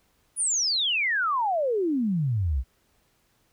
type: exponential sweep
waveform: sine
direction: down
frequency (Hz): 10220 to 58.27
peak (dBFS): -22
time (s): 0.36-2.64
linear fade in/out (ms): 50
effects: pink hiss -67 dBFS RMS until 3.52 s